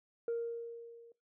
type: tone with level ramp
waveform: sine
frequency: 466.2 Hz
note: A#4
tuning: in tune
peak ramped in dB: -29 to -54 dBFS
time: 0.28-1.12 s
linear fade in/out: 2 ms
effects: noise-tail reverb RT60 0.2 s tail -19 dB re dry + tanh soft clip ceiling -30 dBFS